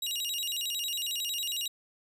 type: tone with vibrato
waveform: sawtooth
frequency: 3303 Hz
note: G#7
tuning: 10 cents flat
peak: -28 dBFS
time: 0.02-1.68 s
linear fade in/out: 5 ms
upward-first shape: square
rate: 11 Hz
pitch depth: 260 cents each way
effects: none